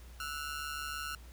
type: ring-modulated tone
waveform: sawtooth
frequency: 1394 Hz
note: F6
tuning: 4 cents flat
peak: -31 dBFS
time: 0.2-1.15 s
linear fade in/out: 2 ms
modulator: 73.1 Hz
effects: added 60 Hz sine -49 dBFS peak until 1.32 s + pink hiss -59 dBFS RMS until 1.32 s

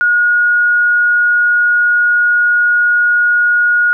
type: tone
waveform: sine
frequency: 1443 Hz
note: F#6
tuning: 44 cents flat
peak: -8 dBFS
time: 0.01-3.93 s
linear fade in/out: 0 ms
effects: none

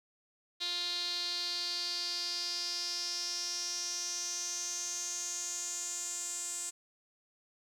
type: tone with band-pass filter sweep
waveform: sawtooth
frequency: 350.7 Hz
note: F4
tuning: 7 cents sharp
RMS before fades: -37 dBFS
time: 0.6-6.71 s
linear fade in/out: 20 ms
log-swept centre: 4000 to 7700 Hz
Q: 6.9
effects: 11-bit

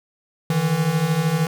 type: beating tone pair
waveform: square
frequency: 150.3 / 163.3 Hz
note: D3 / E3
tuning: +40 / -16 cents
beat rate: 13 Hz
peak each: -24 / -20 dBFS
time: 0.5-1.47 s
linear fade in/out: 2 ms
effects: none

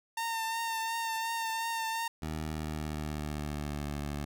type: tone with vibrato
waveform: sawtooth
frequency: 908 Hz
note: A#5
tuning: 46 cents flat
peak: -28 dBFS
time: 0.17-2.08 s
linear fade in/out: 5 ms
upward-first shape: triangle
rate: 2.8 Hz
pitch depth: 29 cents each way
type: tone with pitch glide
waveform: 15% pulse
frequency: 78 to 72.78 Hz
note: D#2 to D2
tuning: +5 to -15 cents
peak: -28 dBFS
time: 2.22-4.25 s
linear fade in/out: 5 ms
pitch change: -120 cents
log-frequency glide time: 2.45-3.91 s
effects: none

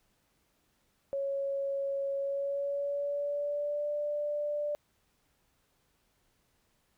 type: tone with pitch glide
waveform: sine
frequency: 553 to 589.3 Hz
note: C#5 to D5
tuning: -4 to +6 cents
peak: -30 dBFS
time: 1.13-4.75 s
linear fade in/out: 0 ms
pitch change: +110 cents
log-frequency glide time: 2.16-3.88 s
effects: pink hiss -73 dBFS RMS until 6.97 s

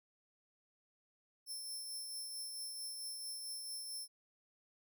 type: tone with tremolo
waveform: 20% pulse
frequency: 5340 Hz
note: E8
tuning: 22 cents sharp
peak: -36 dBFS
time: 1.46-4.08 s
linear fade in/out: 50 ms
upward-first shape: triangle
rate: 4.5 Hz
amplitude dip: 35%
effects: none

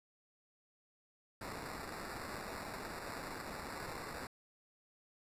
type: noise with sample-and-hold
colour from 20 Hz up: violet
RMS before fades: -45 dBFS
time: 1.41-4.27 s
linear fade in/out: 2 ms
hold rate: 3150 Hz
effects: resampled to 32000 Hz

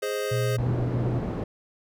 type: chord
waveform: square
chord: Ab major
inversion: none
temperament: equal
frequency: 415.3 / 523.3 / 622.3 Hz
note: Ab4 / C5 / Eb5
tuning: 0 / 0 / 0 cents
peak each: -30 / -31 / -36 dBFS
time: 0.02-0.57 s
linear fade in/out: 10 ms
type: tone with pitch glide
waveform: sine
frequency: 120 to 122.24 Hz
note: B2 to B2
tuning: -49 to -17 cents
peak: -24 dBFS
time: 0.31-1.2 s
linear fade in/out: 10 ms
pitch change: +32 cents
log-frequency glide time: 0.61-0.67 s
type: low-pass noise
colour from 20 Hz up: white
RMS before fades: -30 dBFS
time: 0.58-1.44 s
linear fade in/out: 5 ms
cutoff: 380 Hz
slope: 12 dB/octave
effects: none

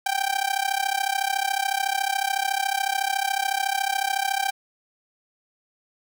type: tone with amplitude modulation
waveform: sawtooth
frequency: 784 Hz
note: G5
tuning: in tune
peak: -15 dBFS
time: 0.06-4.51 s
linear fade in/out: 5 ms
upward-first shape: sine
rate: 33.9 Hz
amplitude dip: 90%
effects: none

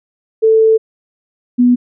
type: tone pair in turn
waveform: sine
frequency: 442.8 / 245.5 Hz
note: A4 / B3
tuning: +11 / -10 cents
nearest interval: minor seventh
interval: 1021 cents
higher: first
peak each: -6 dBFS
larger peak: neither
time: 0.42-0.78 / 1.58-1.76 s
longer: first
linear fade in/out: 20 ms
effects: none

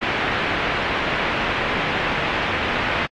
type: low-pass noise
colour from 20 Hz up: white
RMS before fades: -23 dBFS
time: 0.01-3.07 s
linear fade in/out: 20 ms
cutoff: 2600 Hz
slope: 24 dB/octave
effects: AAC 48 kbps

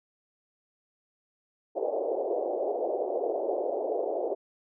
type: band-pass noise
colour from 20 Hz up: pink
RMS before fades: -30 dBFS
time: 1.75-4.35 s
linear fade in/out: 20 ms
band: 370 to 700 Hz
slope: 48 dB/octave
effects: none

